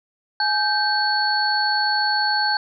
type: tone cluster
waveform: sine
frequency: 843 / 1562 / 4409 Hz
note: G#5 / G6 / C#8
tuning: +26 / -7 / -10 cents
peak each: -22 dBFS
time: 0.4-2.57 s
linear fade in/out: 2 ms
effects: none